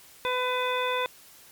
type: harmonic tone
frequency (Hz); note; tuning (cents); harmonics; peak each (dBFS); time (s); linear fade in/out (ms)
502; B4; +28; 1 / 2 / 3 / 4 / 5 / 7; -29 / -29 / -35 / -37 / -34 / -34; 0.25-1.06; 0
effects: white hiss -52 dBFS RMS until 1.51 s + MP3 96 kbps